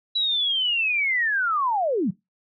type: linear sweep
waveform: sine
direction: down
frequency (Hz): 3951 to 153.9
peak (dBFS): -20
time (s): 0.15-2.11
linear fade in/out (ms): 10
effects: noise-tail reverb RT60 0.2 s tail -22 dB re dry